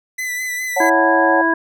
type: tone with vibrato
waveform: 45% pulse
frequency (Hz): 2000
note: B6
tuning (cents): +21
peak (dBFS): -21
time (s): 0.18-0.9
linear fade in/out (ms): 10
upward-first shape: sine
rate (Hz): 4.9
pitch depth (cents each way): 27
type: chord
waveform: sine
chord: F# minor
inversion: second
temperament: equal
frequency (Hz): 554.4 / 740 / 880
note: C#5 / F#5 / A5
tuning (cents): 0 / 0 / 0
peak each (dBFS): -18 / -18 / -23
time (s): 0.76-1.42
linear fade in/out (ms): 10
type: harmonic tone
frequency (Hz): 329.6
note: E4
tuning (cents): 0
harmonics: 1 / 2 / 3 / 5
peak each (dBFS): -18 / -23 / -19 / -17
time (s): 0.8-1.54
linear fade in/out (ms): 5
effects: none